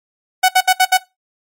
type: tone bursts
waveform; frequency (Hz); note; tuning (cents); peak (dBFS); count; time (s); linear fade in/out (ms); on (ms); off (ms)
sawtooth; 745; F#5; +12; -4; 5; 0.43-0.975; 10; 57; 65
effects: noise-tail reverb RT60 0.2 s tail -18 dB re dry + MP3 64 kbps